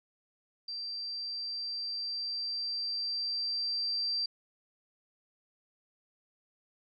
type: tone with level ramp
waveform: sine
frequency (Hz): 4699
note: D8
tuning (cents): 0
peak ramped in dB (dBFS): -36 to -29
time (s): 0.68-4.26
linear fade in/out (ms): 5
effects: none